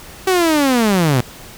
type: linear sweep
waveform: sawtooth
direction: down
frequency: 384.1 to 116.54 Hz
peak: -8 dBFS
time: 0.27-1.21 s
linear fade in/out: 5 ms
effects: pink hiss -37 dBFS RMS until 1.57 s